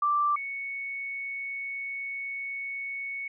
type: tone pair in turn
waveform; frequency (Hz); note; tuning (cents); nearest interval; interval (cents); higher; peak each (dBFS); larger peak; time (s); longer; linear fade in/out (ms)
sine; 1174.7 / 2218; D6 / C#7; 0 / 0; major seventh; 1100; second; -22 / -32; first; 0.02-0.36 / 0.36-3.28; second; 5
effects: none